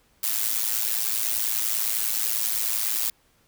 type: noise with amplitude modulation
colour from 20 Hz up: blue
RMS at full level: -22 dBFS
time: 0.23-3.1 s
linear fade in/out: 5 ms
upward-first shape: sine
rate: 110 Hz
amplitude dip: 80%
effects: pink hiss -63 dBFS RMS until 3.47 s